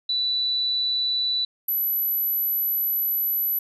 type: tone pair in turn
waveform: sine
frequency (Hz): 3966 / 11933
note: B7 / F#9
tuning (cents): +7 / +14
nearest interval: octave + perfect fifth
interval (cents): 1907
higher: second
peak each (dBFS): -21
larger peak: neither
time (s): 0.09-1.45 / 1.68-3.59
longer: second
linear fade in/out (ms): 5
effects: none